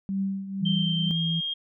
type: tone with tremolo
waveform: sine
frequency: 194.5 Hz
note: G3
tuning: 13 cents flat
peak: -23 dBFS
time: 0.09-1.11 s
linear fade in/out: 0 ms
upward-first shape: triangle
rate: 2 Hz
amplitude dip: 75%
type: tone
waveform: sine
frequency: 164.81 Hz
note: E3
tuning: in tune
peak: -25 dBFS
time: 0.61-1.41 s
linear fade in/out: 20 ms
type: tone with pitch glide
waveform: sine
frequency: 3136 to 3230 Hz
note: G7 to G#7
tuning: 0 to -49 cents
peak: -27 dBFS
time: 0.65-1.54 s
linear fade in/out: 10 ms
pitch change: +51 cents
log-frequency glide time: 1.07-1.17 s
effects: none